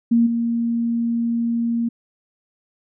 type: tone with level steps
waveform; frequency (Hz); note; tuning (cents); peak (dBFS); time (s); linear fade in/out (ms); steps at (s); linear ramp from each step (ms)
sine; 233.2; A#3; +1; -12 / -18; 0.11-1.89; 10; 0.26; 10
effects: none

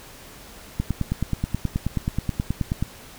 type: click train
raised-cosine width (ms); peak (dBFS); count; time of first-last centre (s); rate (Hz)
5; -10; 20; 0.8-2.826; 9.38
effects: pink hiss -44 dBFS RMS until 3.18 s

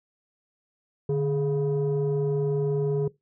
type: tone pair together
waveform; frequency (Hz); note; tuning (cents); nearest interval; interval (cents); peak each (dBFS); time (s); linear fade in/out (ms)
sine; 147.5 / 417.2; D3 / G#4; +8 / +8; octave + tritone; 1800; -23; 1.09-3.08; 5
effects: noise-tail reverb RT60 0.2 s tail -22 dB re dry + tanh soft clip ceiling -19 dBFS

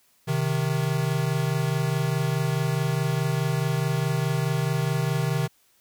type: tone pair together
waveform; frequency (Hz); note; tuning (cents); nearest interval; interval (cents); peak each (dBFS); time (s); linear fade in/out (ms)
square; 130.81 / 155.56; C3 / D#3; 0 / 0; minor third; 300; -26; 0.27-5.48; 20
effects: white hiss -63 dBFS RMS until 5.8 s

